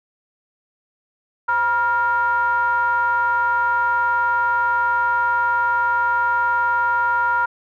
triangle ring-modulated tone, 220.2 Hz, A3, 2 cents sharp, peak -11 dBFS, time 1.48-7.46 s, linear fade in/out 10 ms, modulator 1180 Hz, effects none

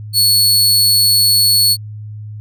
sawtooth tone, 4400 Hz, C#8, 14 cents flat, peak -6 dBFS, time 0.13-1.77 s, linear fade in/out 50 ms, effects added 106 Hz sine -26 dBFS peak until 2.4 s

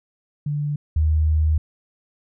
sine tone pair in turn, 146.83 / 77.78 Hz, D3 / D#2, 0 / 0 cents, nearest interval major seventh, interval 1100 cents, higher first, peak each -21 / -15 dBFS, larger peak second, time 0.46-0.76 / 0.96-1.58 s, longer second, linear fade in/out 5 ms, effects none

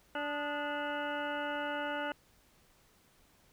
harmonic tone with a mistuned harmonic, 291.7 Hz, D4, 12 cents flat, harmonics 1 / 2 / 3 / 4 / 5 / 6 / 7 / 9 / 10, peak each -42 / -39 / -40 / -47 / -39 / -51 / -50 / -50 / -47 dBFS, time 0.15-2.12 s, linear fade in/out 2 ms, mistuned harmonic 4, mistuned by +97 cents, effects pink hiss -66 dBFS RMS until 3.52 s

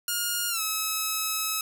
5% pulse tone with pitch glide, 1422 to 1289 Hz, F6 to E6, +31 to -39 cents, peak -15 dBFS, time 0.08-1.61 s, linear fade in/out 2 ms, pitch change -170 cents, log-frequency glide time 0.49-0.61 s, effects none

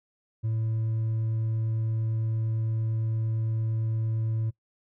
sine tone with hard clipping, 111.4 Hz, A2, 22 cents sharp, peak -26 dBFS, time 0.43-4.51 s, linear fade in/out 20 ms, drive 2 dB, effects noise-tail reverb RT60 0.1 s tail -21 dB re dry

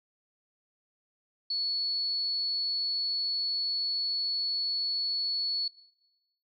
sine tone, 4407 Hz, C#8, 11 cents flat, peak -28 dBFS, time 1.5-5.68 s, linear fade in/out 5 ms, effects noise-tail reverb RT60 1.0 s tail -19 dB re dry

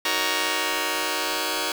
5% pulse chord, D# minor seventh, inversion none, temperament just, 311.1 / 373.4 / 466.7 / 560 Hz, D#4 / F#4 / A#4 / C#5, 0 / +16 / +2 / +18 cents, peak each -18 dBFS, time 0.05-1.72 s, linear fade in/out 2 ms, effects 7-bit

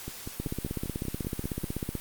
two click trains, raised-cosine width 3 ms, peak -23 / -18 dBFS, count 9 / 26, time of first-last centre 0.08-1.636 / 0.4-1.953 s, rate 5.14 / 16.1 Hz, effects white hiss -43 dBFS RMS until 2 s + Opus 48 kbps

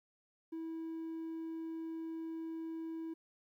triangle tone, 325.5 Hz, E4, 22 cents flat, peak -37 dBFS, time 0.52-3.14 s, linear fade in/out 10 ms, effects tanh soft clip ceiling -33 dBFS + 13-bit

